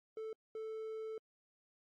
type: tone bursts at uneven times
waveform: triangle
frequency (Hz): 440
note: A4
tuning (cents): 0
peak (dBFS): -39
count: 2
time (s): 0.17-0.33 / 0.55-1.18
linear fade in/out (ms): 2
effects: AAC 64 kbps